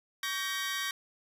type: chord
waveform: 20% pulse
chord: G diminished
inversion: second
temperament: just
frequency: 1128.9 / 1568 / 1881.6 Hz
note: Db6 / G6 / Bb6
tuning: +31 / 0 / +16 cents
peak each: -33 / -32 / -30 dBFS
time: 0.23-0.91 s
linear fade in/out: 2 ms
effects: resampled to 32000 Hz + 10-bit